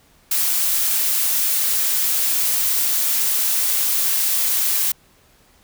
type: noise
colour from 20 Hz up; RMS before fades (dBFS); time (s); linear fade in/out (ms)
blue; -19; 0.31-4.92; 5
effects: pink hiss -55 dBFS RMS until 5.63 s